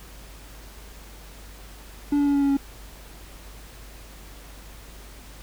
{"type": "tone with pitch steps", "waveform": "triangle", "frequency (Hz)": [288.6, 286.3, 284, 281.7, 279.4, 277.2], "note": ["D4", "D4", "C#4", "C#4", "C#4", "C#4"], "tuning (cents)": [-30, -44, 42, 28, 14, 0], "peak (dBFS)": -16, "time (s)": [2.12, 2.57], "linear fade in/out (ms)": 5, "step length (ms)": 75, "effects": ["added 50 Hz sine -43 dBFS peak until 5.42 s", "pink hiss -47 dBFS RMS until 5.42 s"]}